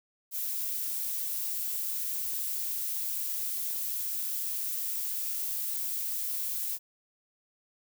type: noise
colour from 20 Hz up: violet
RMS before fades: -33 dBFS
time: 0.31-6.79 s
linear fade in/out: 50 ms
effects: none